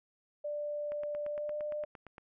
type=tone with pitch glide; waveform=sine; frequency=590 to 598.2 Hz; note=D5 to D5; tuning=+8 to +32 cents; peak=-34 dBFS; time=0.44-1.85 s; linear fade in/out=10 ms; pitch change=+24 cents; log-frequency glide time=1.29-1.57 s
type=click train; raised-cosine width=0.5 ms; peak=-33 dBFS; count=12; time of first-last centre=0.92-2.181 s; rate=8.72 Hz
effects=none